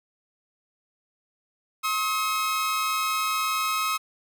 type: tone pair together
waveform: sawtooth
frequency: 1073.8 / 1277 Hz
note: C6 / D#6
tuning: +45 / +45 cents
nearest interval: minor third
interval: 300 cents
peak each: -27 / -21 dBFS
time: 1.83-3.98 s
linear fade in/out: 20 ms
effects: none